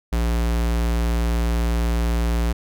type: tone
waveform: square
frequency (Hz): 58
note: A#1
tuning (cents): -8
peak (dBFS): -19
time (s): 0.12-2.53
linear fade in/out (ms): 10
effects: none